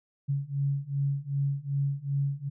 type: beating tone pair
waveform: sine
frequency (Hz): 138.59 / 141.19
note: C#3 / C#3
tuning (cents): 0 / +32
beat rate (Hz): 2.6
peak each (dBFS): -30 / -29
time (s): 0.28-2.5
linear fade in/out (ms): 20
effects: none